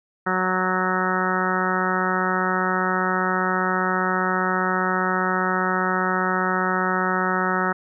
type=harmonic tone; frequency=185 Hz; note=F#3; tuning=in tune; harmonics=1 / 2 / 3 / 4 / 5 / 6 / 7 / 8 / 9 / 10; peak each=-27 / -28 / -32 / -30 / -29 / -32 / -25 / -28 / -33 / -30 dBFS; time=0.26-7.73 s; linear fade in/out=10 ms; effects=none